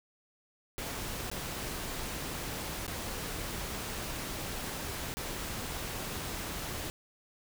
pink noise with dropouts, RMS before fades -38 dBFS, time 0.78-6.9 s, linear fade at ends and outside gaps 0 ms, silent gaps 1.3-1.315 / 2.866-2.879 / 5.14-5.17 s, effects none

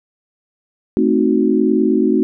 sine chord, A diminished seventh, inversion none, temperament equal, 220 / 261.6 / 311.1 / 370 Hz, A3 / C4 / Eb4 / Gb4, 0 / 0 / 0 / 0 cents, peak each -17 dBFS, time 0.97-2.23 s, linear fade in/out 0 ms, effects none

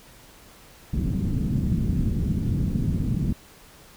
white low-pass noise, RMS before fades -24 dBFS, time 0.93-3.33 s, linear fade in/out 5 ms, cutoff 220 Hz, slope 24 dB/octave, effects pink hiss -50 dBFS RMS until 3.96 s

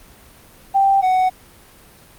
sine / triangle tone pair in turn, 784 / 744 Hz, G5 / F#5, 0 / +9 cents, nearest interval minor second, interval 91 cents, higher first, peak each -11 dBFS, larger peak neither, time 0.74-1.02 / 1.02-1.3 s, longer neither, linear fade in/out 20 ms, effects pink hiss -46 dBFS RMS until 2.18 s + Opus 32 kbps

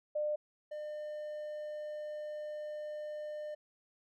sine / triangle tone pair in turn, 600 / 602.7 Hz, D5 / D5, +37 / +45 cents, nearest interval unison, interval 8 cents, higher second, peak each -31 / -37 dBFS, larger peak first, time 0.15-0.36 / 0.71-3.55 s, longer second, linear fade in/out 10 ms, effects none

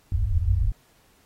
white low-pass noise, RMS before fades -22 dBFS, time 0.12-0.72 s, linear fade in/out 2 ms, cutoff 100 Hz, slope 96 dB/octave, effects pink hiss -61 dBFS RMS until 1.25 s + AAC 48 kbps

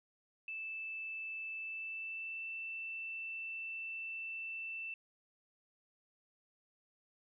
sine tone with pitch glide, 2637 to 2665 Hz, E7 to E7, 0 to +18 cents, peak -40 dBFS, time 0.48-4.94 s, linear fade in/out 2 ms, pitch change +18 cents, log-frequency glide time 1.57-2.46 s, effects none

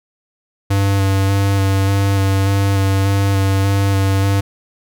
square tone with vibrato, 98 Hz, G2, in tune, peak -13 dBFS, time 0.7-4.41 s, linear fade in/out 10 ms, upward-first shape square, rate 1.7 Hz, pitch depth 14 cents each way, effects none

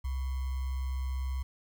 sine tone with sample-and-hold, 65.41 Hz, C2, in tune, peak -30 dBFS, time 0.04-1.43 s, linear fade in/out 10 ms, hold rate 1050 Hz, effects none

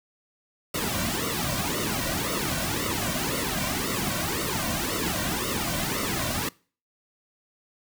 pink noise with flanger, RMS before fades -28 dBFS, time 0.74-6.49 s, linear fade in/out 5 ms, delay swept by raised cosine 1.2 to 2.4 ms, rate 1.9 Hz, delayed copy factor -0.85, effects noise-tail reverb RT60 0.4 s tail -23 dB re dry

